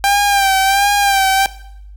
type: tone with vibrato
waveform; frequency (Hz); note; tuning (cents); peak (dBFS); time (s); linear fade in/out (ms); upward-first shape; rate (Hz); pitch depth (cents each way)
sawtooth; 791; G5; +15; -7; 0.04-1.46; 0; sine; 1.4; 50
effects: noise-tail reverb RT60 0.7 s tail -17 dB re dry + added 50 Hz sine -33 dBFS peak until 1.96 s